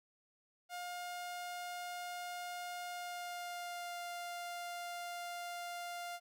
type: tone with pitch glide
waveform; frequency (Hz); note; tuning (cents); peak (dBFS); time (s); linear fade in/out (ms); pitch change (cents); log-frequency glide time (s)
sawtooth; 710 to 699.4; F5 to F5; +28 to +2; -38; 0.69-6.2; 50; -26; 2.88-4.02
effects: 13-bit